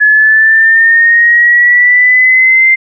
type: linear sweep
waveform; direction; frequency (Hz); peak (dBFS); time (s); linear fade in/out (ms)
sine; up; 1700 to 2093; -3; 0-2.76; 20
effects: none